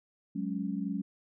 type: chord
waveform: sine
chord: F# suspended second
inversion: none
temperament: just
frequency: 185 / 208.1 / 277.5 Hz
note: F#3 / G#3 / C#4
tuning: 0 / +4 / +2 cents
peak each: -35 / -35 / -36 dBFS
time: 0.35-1.02 s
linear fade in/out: 10 ms
effects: none